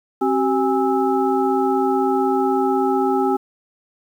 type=tone cluster; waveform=sine; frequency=266.6 / 382.6 / 821 / 1307 Hz; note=C4 / G4 / G#5 / E6; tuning=+33 / -42 / -20 / -15 cents; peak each=-21 / -19 / -21 / -27 dBFS; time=0.21-3.37 s; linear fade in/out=10 ms; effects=8-bit